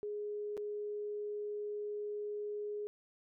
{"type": "tone with dropouts", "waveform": "sine", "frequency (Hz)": 416.3, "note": "G#4", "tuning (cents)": 4, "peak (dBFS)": -37, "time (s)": [0.03, 2.87], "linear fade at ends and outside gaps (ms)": 0, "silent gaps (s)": [0.569, 0.576], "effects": []}